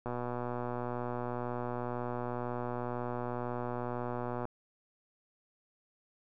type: click train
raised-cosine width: 1 ms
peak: -23 dBFS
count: 537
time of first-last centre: 0.06-4.453 s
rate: 122 Hz
effects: none